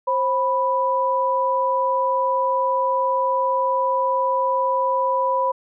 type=tone pair together; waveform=sine; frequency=530.4 / 987.8 Hz; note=C5 / B5; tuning=+23 / 0 cents; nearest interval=major seventh; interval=1077 cents; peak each=-22 / -19 dBFS; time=0.07-5.52 s; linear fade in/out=10 ms; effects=none